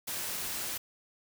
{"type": "noise", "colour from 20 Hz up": "white", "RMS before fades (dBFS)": -36, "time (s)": [0.07, 0.78], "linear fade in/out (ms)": 10, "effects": []}